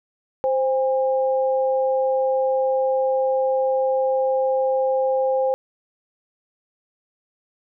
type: tone pair together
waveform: sine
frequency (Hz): 523.3 / 810.2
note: C5 / G#5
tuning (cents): 0 / -43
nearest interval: minor sixth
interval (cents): 757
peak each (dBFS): -18 / -25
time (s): 0.44-5.54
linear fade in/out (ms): 0
effects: none